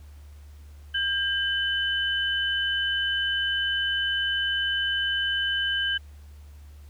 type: tone pair together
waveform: sine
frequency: 1600 / 3020 Hz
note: G6 / F#7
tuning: +35 / +35 cents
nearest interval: major seventh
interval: 1100 cents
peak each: -26 dBFS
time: 0.94-5.98 s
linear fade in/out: 10 ms
effects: added 73 Hz sine -43 dBFS peak until 6.89 s + pink hiss -60 dBFS RMS until 6.89 s